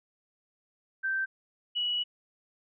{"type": "tone pair in turn", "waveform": "sine", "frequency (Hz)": [1559, 2931], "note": ["G6", "F#7"], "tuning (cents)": [-10, -17], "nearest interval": "major seventh", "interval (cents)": 1093, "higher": "second", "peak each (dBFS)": -27, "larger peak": "neither", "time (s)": [[1.03, 1.26], [1.75, 2.04]], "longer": "second", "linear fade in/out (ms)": 20, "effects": []}